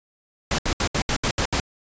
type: noise bursts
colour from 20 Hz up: pink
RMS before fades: -22 dBFS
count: 8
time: 0.51-1.6 s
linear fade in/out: 2 ms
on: 75 ms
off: 70 ms
effects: resampled to 16000 Hz